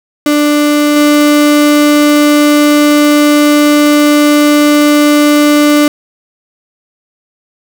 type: tone with level steps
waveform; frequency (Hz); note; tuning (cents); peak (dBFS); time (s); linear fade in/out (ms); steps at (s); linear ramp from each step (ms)
35% pulse; 295.1; D4; +8; -5 / -3; 0.26-5.88; 2; 0.96; 2
effects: none